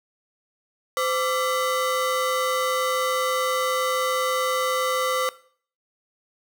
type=ring-modulated tone; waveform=35% pulse; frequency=841 Hz; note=G#5; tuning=22 cents sharp; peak=-17 dBFS; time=0.97-5.29 s; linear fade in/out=0 ms; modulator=327 Hz; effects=noise-tail reverb RT60 0.5 s tail -18 dB re dry